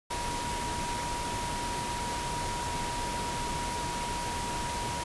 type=tone in noise; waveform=sine; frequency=957 Hz; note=A#5; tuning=45 cents sharp; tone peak=-34 dBFS; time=0.1-5.04 s; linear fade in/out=10 ms; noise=pink; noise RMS=-35 dBFS; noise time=0.1-5.04 s; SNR=-2 dB; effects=resampled to 24000 Hz